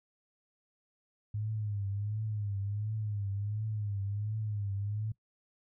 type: tone with vibrato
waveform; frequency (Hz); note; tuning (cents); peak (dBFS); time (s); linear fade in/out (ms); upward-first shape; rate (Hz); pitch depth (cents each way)
sine; 103.83; G#2; 0; -32; 1.34-5.12; 5; triangle; 1.4; 100
effects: noise-tail reverb RT60 0.1 s tail -21 dB re dry